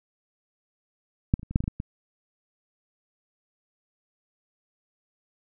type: clicks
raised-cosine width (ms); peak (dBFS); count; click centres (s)
5; -7 / -28 / -27 / -23 / -6 / -16 / -20 / -14 / -18; 9; 1.339 / 1.395 / 1.431 / 1.51 / 1.559 / 1.605 / 1.64 / 1.679 / 1.801
effects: none